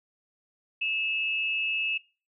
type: tone pair together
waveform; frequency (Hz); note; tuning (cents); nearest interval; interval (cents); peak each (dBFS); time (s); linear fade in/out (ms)
sine; 2619 / 2836; E7 / F7; -12 / +26; minor second; 138; -26 / -34; 0.81-1.98; 10
effects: noise-tail reverb RT60 0.3 s tail -17 dB re dry